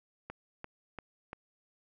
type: click train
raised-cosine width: 0.5 ms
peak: -26 dBFS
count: 4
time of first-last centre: 0.3-1.331 s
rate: 2.91 Hz
effects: none